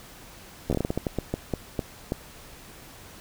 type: slowing click train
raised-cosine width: 2 ms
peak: -12 dBFS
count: 15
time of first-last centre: 0.7-2.121 s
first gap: 12 ms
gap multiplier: 1.29
effects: pink hiss -47 dBFS RMS until 3.2 s